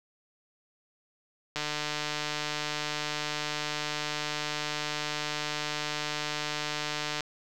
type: click train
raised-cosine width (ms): 0.2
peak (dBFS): -14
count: 848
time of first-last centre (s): 1.56-7.207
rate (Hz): 150
effects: none